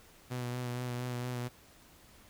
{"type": "tone with vibrato", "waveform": "sawtooth", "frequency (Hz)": 123.47, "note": "B2", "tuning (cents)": 0, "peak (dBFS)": -31, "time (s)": [0.3, 1.49], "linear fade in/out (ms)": 20, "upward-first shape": "sine", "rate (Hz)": 4.3, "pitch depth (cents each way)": 25, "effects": ["pink hiss -59 dBFS RMS until 2.29 s"]}